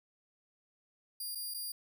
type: tone with dropouts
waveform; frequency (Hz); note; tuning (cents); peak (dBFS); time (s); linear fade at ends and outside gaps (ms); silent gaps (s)
10% pulse; 4800; D8; +37; -31; 1.2-1.72; 5; 1.35-1.354 / 1.54-1.544
effects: none